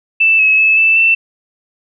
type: tone with pitch steps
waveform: sine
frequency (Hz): 2648 / 2576 / 2603 / 2643 / 2674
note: E7 / E7 / E7 / E7 / E7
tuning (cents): +7 / -41 / -22 / +4 / +24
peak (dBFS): -7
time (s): 0.2-1.15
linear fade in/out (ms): 10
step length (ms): 190
effects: none